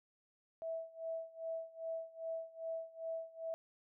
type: tone with tremolo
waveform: sine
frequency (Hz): 654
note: E5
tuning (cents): -14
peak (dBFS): -37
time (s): 0.62-3.54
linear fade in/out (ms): 0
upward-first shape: sine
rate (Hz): 2.5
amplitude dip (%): 90
effects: none